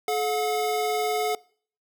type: tone pair together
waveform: square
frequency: 428.7 / 721 Hz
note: A4 / F#5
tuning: -45 / -45 cents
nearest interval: major sixth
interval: 900 cents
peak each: -27 dBFS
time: 0.08-1.35 s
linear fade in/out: 2 ms
effects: noise-tail reverb RT60 0.5 s tail -23 dB re dry